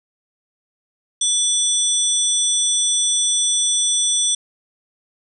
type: tone cluster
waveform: sine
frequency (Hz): 3466 / 5910 / 8450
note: A7 / F#8 / C9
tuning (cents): -27 / -3 / +16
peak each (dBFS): -20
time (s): 1.21-4.35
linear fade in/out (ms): 5
effects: none